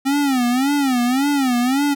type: tone with vibrato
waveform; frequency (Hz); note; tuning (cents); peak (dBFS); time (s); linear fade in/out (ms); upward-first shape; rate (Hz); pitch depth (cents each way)
square; 263.8; C4; +14; -16; 0.05-1.95; 20; sine; 1.8; 160
effects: none